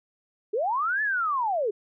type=linear two-way sweep; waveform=sine; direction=up then down; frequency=384.9 to 1760 to 384.9 Hz; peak=-23 dBFS; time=0.53-1.71 s; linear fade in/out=10 ms; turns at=1.02 s; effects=none